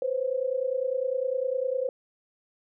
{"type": "tone pair together", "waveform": "sine", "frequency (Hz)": [503, 532.9], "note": ["B4", "C5"], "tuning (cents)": [32, 32], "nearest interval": "minor second", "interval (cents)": 100, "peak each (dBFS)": -28, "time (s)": [0.02, 1.89], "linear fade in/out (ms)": 2, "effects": []}